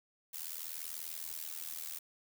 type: noise with amplitude modulation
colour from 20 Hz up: blue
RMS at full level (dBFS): -39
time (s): 0.33-1.99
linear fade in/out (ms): 10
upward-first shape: sine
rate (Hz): 80.5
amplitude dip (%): 90
effects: none